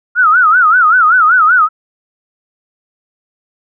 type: tone with vibrato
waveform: sine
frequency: 1364 Hz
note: F6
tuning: 41 cents flat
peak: -5 dBFS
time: 0.15-1.69 s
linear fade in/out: 50 ms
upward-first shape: sine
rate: 5.2 Hz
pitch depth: 180 cents each way
effects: none